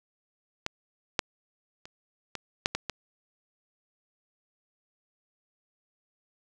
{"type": "clicks", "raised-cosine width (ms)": 0.2, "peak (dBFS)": [-12, -6, -26, -17, -6, -12, -14], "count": 7, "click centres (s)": [0.664, 1.192, 1.855, 2.353, 2.659, 2.75, 2.897], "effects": []}